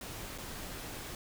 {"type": "noise with dropouts", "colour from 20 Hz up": "pink", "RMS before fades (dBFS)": -43, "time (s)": [0.01, 1.15], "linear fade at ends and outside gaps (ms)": 2, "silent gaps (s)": [0.379, 0.383], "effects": []}